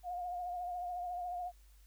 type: tone with vibrato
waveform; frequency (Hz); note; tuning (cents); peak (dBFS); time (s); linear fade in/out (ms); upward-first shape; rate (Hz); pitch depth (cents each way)
sine; 713; F5; +36; -37; 0.03-1.52; 50; triangle; 14; 46
effects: added 50 Hz sine -58 dBFS peak until 1.86 s + white hiss -70 dBFS RMS until 1.86 s